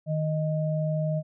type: tone pair together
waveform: sine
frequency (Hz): 155.56 / 622.2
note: D#3 / D#5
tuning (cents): 0 / 0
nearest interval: 2 octaves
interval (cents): 2400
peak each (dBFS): -25 / -30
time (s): 0.06-1.23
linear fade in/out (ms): 50
effects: none